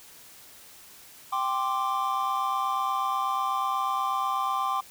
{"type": "chord", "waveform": "triangle", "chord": "G suspended fourth", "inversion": "none", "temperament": "equal", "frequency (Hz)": [784, 1046.5, 1174.7], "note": ["G5", "C6", "D6"], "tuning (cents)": [0, 0, 0], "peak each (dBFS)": [-29, -27, -27], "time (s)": [1.32, 4.81], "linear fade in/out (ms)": 10, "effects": ["white hiss -50 dBFS RMS until 4.9 s"]}